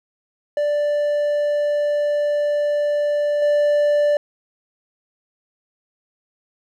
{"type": "tone with level steps", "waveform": "triangle", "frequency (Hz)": 587.3, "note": "D5", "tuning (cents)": 0, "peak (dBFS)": [-15, -12], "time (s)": [0.57, 4.17], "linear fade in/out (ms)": 2, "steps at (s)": 3.42, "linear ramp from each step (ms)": 2, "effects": []}